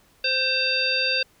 harmonic tone with a mistuned harmonic, 521 Hz, C5, 7 cents flat, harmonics 1 / 3 / 5 / 7 / 9, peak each -30 / -29 / -24 / -29 / -25 dBFS, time 0.24-1.23 s, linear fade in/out 5 ms, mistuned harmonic 5, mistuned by +52 cents, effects pink hiss -59 dBFS RMS until 1.4 s

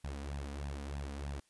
sawtooth tone with flanger, 70.6 Hz, C#2, 32 cents sharp, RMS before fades -41 dBFS, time 0.04-1.4 s, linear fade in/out 5 ms, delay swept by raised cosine 1.1 to 4.2 ms, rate 3.2 Hz, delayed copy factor +0.7, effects white hiss -72 dBFS RMS until 1.49 s + resampled to 24000 Hz

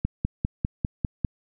click train, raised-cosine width 5 ms, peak -11 dBFS, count 7, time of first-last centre 0.05-1.248 s, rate 5.01 Hz, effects none

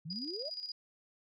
sine exponential sweep, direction up, 146.83 to 659.3 Hz, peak -40 dBFS, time 0.05-0.5 s, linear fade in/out 10 ms
sine tone with tremolo, 4893 Hz, D#8, 30 cents flat, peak -37 dBFS, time 0.1-0.72 s, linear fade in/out 5 ms, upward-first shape square, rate 17 Hz, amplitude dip 60%
effects none

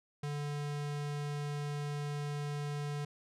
square tone, 145.9 Hz, D3, 11 cents flat, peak -36 dBFS, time 0.23-3.05 s, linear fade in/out 5 ms, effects low-pass 9000 Hz 12 dB/octave

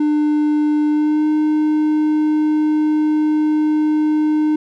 triangle tone with pitch glide, 300 to 305.6 Hz, D4 to D#4, +37 to -31 cents, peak -11 dBFS, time 0-4.56 s, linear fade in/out 5 ms, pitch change +32 cents, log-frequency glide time 0.9-1.27 s, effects none

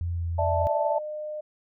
sine tone with vibrato, 85.3 Hz, F2, 40 cents flat, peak -26 dBFS, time 0.01-0.67 s, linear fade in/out 0 ms, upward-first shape sine, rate 2.7 Hz, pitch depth 17 cents each way
sine chord, D suspended second, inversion none, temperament equal, 587.3 / 659.3 / 880 Hz, D5 / E5 / A5, 0 / 0 / 0 cents, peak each -27 dBFS, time 0.38-0.99 s, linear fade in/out 10 ms
sine tone, 607 Hz, D#5, 43 cents flat, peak -31 dBFS, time 0.6-1.41 s, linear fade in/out 10 ms
effects none

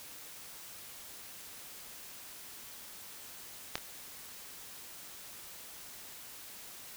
clicks, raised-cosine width 0.2 ms, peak -14 / -28 dBFS, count 2, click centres 3.755 / 3.78 s, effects white hiss -49 dBFS RMS until 6.96 s

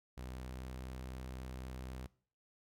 sawtooth tone with pitch glide, 63.2 to 63.93 Hz, B1 to C2, +41 to -40 cents, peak -40 dBFS, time 0.17-2.07 s, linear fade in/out 10 ms, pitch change +19 cents, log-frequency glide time 0.31-0.65 s, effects noise-tail reverb RT60 0.5 s tail -21 dB re dry

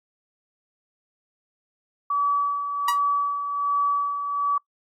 sine tone with tremolo, 1145 Hz, D6, 44 cents flat, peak -18 dBFS, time 2.1-4.58 s, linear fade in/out 5 ms, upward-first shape sine, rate 1.3 Hz, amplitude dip 55%
sawtooth tone with exponential decay, 963 Hz, B5, 44 cents flat, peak -14 dBFS, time 2.88-3 s, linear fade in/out 5 ms, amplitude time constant 24 ms
effects noise-tail reverb RT60 0.1 s tail -25 dB re dry + MP3 64 kbps

